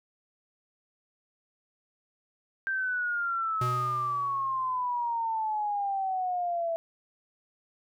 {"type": "exponential sweep", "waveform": "sine", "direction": "down", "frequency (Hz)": [1576, 659.3], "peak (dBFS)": -27, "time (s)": [2.67, 6.76], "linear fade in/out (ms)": 0}
{"type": "tone with exponential decay", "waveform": "square", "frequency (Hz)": 123.8, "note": "B2", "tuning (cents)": 5, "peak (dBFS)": -28, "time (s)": [3.61, 4.86], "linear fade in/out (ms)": 5, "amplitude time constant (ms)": 270}
{"effects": []}